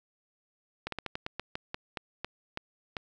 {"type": "slowing click train", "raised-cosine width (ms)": 0.3, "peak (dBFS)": -18, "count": 13, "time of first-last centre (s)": [0.87, 2.968], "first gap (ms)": 53, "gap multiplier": 1.2, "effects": []}